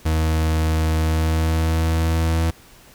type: tone with pitch glide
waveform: 40% pulse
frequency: 79.3 to 81.77 Hz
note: D#2 to E2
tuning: +33 to -13 cents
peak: -16 dBFS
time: 0.05-2.51 s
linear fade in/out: 10 ms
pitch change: +54 cents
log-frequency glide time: 0.95-2.32 s
effects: pink hiss -48 dBFS RMS until 2.94 s